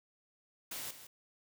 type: noise with echo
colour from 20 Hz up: white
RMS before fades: -42 dBFS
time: 0.71-0.91 s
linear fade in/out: 5 ms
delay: 160 ms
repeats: 1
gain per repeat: -11 dB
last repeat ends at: 1.07 s
effects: none